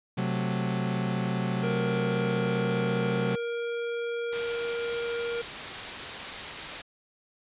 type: chord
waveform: 40% pulse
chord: F# diminished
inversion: second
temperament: equal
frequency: 130.81 / 185 / 220 Hz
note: C3 / F#3 / A3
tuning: 0 / 0 / 0 cents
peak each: -30 / -29 / -33 dBFS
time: 0.17-3.36 s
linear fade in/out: 10 ms
type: tone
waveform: square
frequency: 470.2 Hz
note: A#4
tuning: 15 cents sharp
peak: -30 dBFS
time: 1.63-5.42 s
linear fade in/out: 10 ms
type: noise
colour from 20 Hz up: white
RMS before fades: -35 dBFS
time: 4.32-6.82 s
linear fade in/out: 10 ms
effects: resampled to 8000 Hz